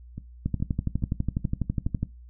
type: two click trains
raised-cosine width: 5 ms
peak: -13 / -22 dBFS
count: 20 / 5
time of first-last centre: 0.46-2.03 / 0.18-1.868 s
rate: 12.1 / 2.37 Hz
effects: noise-tail reverb RT60 0.2 s tail -18 dB re dry + added 60 Hz sine -44 dBFS peak until 2.29 s